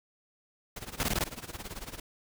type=noise with tremolo; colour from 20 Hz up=pink; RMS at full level=-39 dBFS; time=0.76-2 s; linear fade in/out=5 ms; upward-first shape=sine; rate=18 Hz; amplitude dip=85%
type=noise bursts; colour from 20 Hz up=pink; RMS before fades=-29 dBFS; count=5; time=1-1.239 s; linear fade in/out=0 ms; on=31 ms; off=21 ms
effects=none